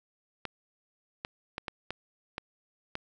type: clicks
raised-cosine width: 0.3 ms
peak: -18 dBFS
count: 7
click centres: 0.453 / 1.249 / 1.581 / 1.682 / 1.906 / 2.381 / 2.954 s
effects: none